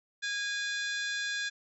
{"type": "harmonic tone with a mistuned harmonic", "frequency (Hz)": 820, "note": "G#5", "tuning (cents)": -22, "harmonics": [2, 3, 4, 5, 6, 7, 8, 9], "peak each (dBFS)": [-33, -43, -39, -42, -46, -47, -47, -47], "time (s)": [0.22, 1.5], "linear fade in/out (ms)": 20, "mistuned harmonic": 4, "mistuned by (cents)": 92, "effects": []}